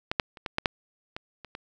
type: clicks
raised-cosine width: 0.3 ms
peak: -11 / -6 / -29 / -15 / -9 / -6 / -19 / -26 / -21 dBFS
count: 9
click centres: 0.115 / 0.198 / 0.372 / 0.462 / 0.584 / 0.658 / 1.165 / 1.447 / 1.551 s
effects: none